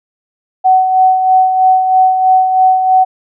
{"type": "tone with tremolo", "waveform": "sine", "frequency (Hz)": 750, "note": "F#5", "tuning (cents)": 23, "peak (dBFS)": -4, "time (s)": [0.64, 3.05], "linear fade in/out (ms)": 20, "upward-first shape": "sine", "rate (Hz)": 3.1, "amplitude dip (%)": 50, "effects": []}